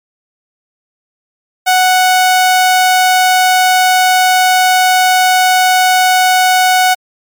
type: tone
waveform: sawtooth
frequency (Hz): 740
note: F#5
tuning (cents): 0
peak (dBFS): -3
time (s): 1.66-6.95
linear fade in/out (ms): 20
effects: MP3 96 kbps